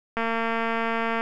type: click train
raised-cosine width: 0.5 ms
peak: -12 dBFS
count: 238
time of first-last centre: 0.17-1.209 s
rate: 228 Hz
effects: none